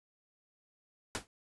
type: noise with exponential decay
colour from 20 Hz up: pink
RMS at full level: -32 dBFS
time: 1.15-1.27 s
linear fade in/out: 0 ms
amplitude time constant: 25 ms
effects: resampled to 24000 Hz

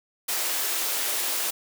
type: high-pass noise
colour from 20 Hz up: white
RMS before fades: -27 dBFS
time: 0.28-1.51 s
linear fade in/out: 10 ms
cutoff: 320 Hz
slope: 24 dB/octave
effects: none

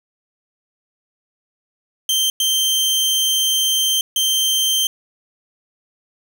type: tone bursts at uneven times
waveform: sawtooth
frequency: 3136 Hz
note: G7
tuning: in tune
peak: -12 dBFS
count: 3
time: 2.09-2.3 / 2.4-4.01 / 4.16-4.87 s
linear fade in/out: 2 ms
effects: none

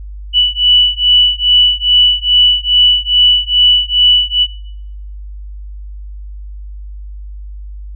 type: beating tone pair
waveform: sine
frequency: 2960 / 2962.4 Hz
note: F#7 / F#7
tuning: 0 / +1 cents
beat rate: 2.4 Hz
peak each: -10 dBFS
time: 0.33-4.47 s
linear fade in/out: 50 ms
effects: noise-tail reverb RT60 0.8 s tail -23 dB re dry + added 50 Hz sine -25 dBFS peak until 7.95 s

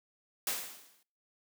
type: noise with exponential decay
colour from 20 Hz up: white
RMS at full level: -31 dBFS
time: 0.47-1.03 s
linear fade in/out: 2 ms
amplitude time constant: 120 ms
effects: noise-tail reverb RT60 0.5 s tail -25 dB re dry + high-pass 200 Hz 12 dB/octave

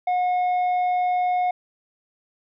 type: tone with tanh clipping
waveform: triangle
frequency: 724 Hz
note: F#5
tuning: 38 cents flat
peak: -20 dBFS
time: 0.07-1.51 s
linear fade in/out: 5 ms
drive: 9 dB
effects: none

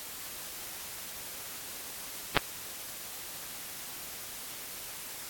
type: clicks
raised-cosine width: 0.3 ms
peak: -5 dBFS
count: 2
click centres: 2.367 / 2.374 s
effects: white hiss -42 dBFS RMS until 5.29 s + AAC 64 kbps

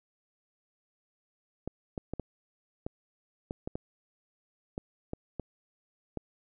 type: clicks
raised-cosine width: 2 ms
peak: -21 dBFS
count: 12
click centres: 1.676 / 1.978 / 2.136 / 2.197 / 2.865 / 3.509 / 3.675 / 3.755 / 4.779 / 5.134 / 5.397 / 6.173 s
effects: none

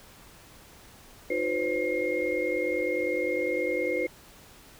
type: tone cluster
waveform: sine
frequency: 312.2 / 361.9 / 502 / 542 / 2136 Hz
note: D#4 / F#4 / B4 / C#5 / C7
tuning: +6 / -38 / +28 / -39 / +35 cents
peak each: -34 / -32 / -29 / -34 / -32 dBFS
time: 1.3-4.07 s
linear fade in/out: 5 ms
effects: pink hiss -52 dBFS RMS until 4.79 s

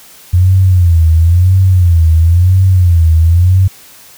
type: tone with vibrato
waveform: sine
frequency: 87.3 Hz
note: F2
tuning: in tune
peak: -4 dBFS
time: 0.33-3.68 s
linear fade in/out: 10 ms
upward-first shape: sine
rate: 0.98 Hz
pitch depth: 140 cents each way
effects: white hiss -38 dBFS RMS until 4.17 s

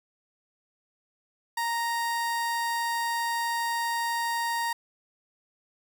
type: tone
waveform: 30% pulse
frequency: 932.3 Hz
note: A#5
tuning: in tune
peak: -24 dBFS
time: 1.57-4.73 s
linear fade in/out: 5 ms
effects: none

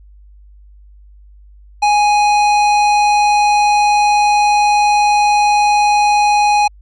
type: tone with hard clipping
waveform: sine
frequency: 830.6 Hz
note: G#5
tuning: in tune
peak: -11 dBFS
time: 1.82-6.68 s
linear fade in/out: 10 ms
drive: 14 dB
effects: added 50 Hz sine -39 dBFS peak until 6.81 s + resampled to 24000 Hz

